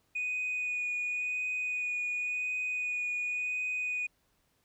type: tone with vibrato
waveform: sine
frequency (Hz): 2476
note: D#7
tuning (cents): -9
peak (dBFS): -29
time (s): 0.15-4.07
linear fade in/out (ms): 10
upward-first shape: sine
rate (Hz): 0.92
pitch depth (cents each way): 14
effects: tanh soft clip ceiling -28 dBFS + pink hiss -73 dBFS RMS until 4.64 s